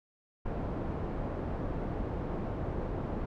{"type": "low-pass noise", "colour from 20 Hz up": "pink", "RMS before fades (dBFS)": -35, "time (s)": [0.45, 3.26], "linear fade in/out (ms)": 10, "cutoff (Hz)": 760, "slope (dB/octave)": 12, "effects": []}